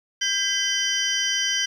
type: tone cluster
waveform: sine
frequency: 1592 / 2010 / 3093 / 4853 / 5800 Hz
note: G6 / B6 / G7 / D#8 / F#8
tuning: +26 / +30 / -24 / -44 / -35 cents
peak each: -28 / -31 / -24 / -29 / -26 dBFS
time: 0.21-1.66 s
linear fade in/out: 10 ms
effects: tanh soft clip ceiling -12 dBFS + 9-bit